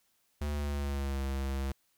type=tone with pitch glide; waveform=square; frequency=73.42 to 67.72 Hz; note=D2 to C#2; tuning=0 to -40 cents; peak=-32 dBFS; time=0.41-1.72 s; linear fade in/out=5 ms; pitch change=-140 cents; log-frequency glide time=0.52-1.22 s; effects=white hiss -73 dBFS RMS until 1.97 s